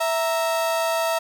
35% pulse tone pair together, 658.6 / 932.3 Hz, E5 / A#5, -2 / 0 cents, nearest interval tritone, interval 602 cents, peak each -20 / -25 dBFS, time 0-1.19 s, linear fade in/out 10 ms, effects none

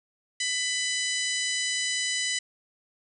harmonic tone, 997 Hz, B5, 16 cents sharp, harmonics 2 / 3 / 4 / 5 / 6 / 7 / 8 / 9, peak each -31 / -33 / -34 / -35 / -36 / -36 / -37 / -38 dBFS, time 0.4-2.39 s, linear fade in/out 5 ms, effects none

